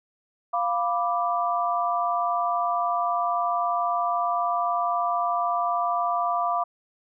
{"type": "chord", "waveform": "sine", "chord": "B diminished", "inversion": "second", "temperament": "equal", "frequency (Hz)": [698.5, 987.8, 1174.7], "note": ["F5", "B5", "D6"], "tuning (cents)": [0, 0, 0], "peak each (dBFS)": [-25, -29, -26], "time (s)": [0.53, 6.64], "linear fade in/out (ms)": 10, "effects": []}